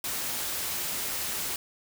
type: noise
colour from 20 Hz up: white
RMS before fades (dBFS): -32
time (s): 0.04-1.56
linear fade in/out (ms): 2
effects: none